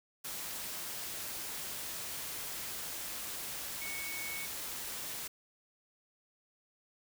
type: tone in noise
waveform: sine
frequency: 2220 Hz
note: C#7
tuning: 2 cents sharp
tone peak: -41 dBFS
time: 3.81-4.46 s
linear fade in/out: 10 ms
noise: white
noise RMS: -41 dBFS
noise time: 0.24-5.28 s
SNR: -3 dB
effects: none